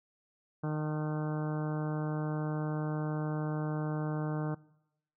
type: harmonic tone with a mistuned harmonic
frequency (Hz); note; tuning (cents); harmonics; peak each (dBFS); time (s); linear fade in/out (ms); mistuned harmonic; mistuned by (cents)
153.1; D#3; -28; 1 / 2 / 3 / 4 / 5 / 6 / 7 / 8 / 9 / 10; -32 / -38 / -42 / -44 / -46 / -48 / -49 / -50 / -51 / -52; 0.63-4.55; 10; 6; -26
effects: noise-tail reverb RT60 0.8 s tail -21 dB re dry